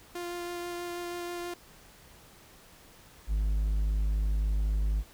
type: tone with vibrato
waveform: sawtooth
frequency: 349.2 Hz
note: F4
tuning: in tune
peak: -31 dBFS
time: 0.15-1.54 s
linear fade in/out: 5 ms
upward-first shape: sine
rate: 6.2 Hz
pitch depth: 9 cents each way
type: tone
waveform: triangle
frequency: 51.91 Hz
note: G#1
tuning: in tune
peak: -23 dBFS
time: 3.27-5.04 s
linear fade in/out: 50 ms
effects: pink hiss -55 dBFS RMS until 5.13 s